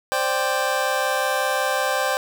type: chord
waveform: 25% pulse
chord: C suspended second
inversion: none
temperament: just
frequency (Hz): 523.3 / 588.7 / 784.9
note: C5 / D5 / G5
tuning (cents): 0 / +4 / +2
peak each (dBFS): -21 / -22 / -21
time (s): 0.12-2.17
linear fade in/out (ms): 0
effects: none